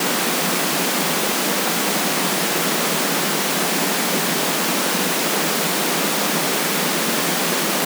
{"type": "high-pass noise", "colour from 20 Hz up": "pink", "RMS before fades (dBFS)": -20, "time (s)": [0, 7.85], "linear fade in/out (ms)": 5, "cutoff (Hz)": 160, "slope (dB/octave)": 96, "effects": []}